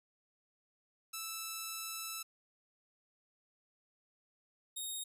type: tone pair in turn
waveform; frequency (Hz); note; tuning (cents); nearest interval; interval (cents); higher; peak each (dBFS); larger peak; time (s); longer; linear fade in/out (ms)
5% pulse; 1318.5 / 3729; E6 / A#7; 0 / 0; octave + tritone; 1800; second; -28 / -30; first; 1.13-2.23 / 4.76-5.04; first; 10
effects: resampled to 32000 Hz